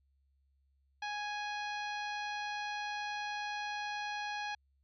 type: harmonic tone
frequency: 830.6 Hz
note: G#5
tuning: in tune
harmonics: 1 / 2 / 3 / 4 / 5 / 6 / 7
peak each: -39 / -42 / -45 / -49 / -49 / -57 / -57 dBFS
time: 1.02-4.55 s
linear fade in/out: 5 ms
effects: added 68 Hz sine -70 dBFS peak until 4.83 s